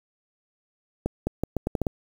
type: accelerating click train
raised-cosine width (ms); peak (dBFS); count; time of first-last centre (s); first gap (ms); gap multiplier
2; -11; 8; 1.06-1.868; 210; 0.79
effects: 7-bit